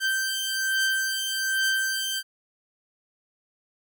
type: beating tone pair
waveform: sawtooth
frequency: 1559 / 1560.2 Hz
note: G6 / G6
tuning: -10 / -9 cents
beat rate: 1.2 Hz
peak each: -25 / -22 dBFS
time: 0-2.23 s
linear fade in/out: 50 ms
effects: none